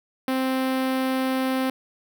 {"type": "tone with notch filter", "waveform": "sawtooth", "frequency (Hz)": 261.6, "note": "C4", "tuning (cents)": 0, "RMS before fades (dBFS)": -24, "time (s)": [0.28, 1.7], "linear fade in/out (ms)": 2, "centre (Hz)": 6900, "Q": 0.95, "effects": []}